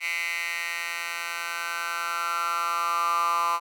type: tone with high-pass filter sweep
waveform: 10% pulse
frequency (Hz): 170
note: F3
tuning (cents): -46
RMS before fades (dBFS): -28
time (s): 0-3.6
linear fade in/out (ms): 50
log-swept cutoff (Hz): 2100 to 1100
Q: 8.2
effects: none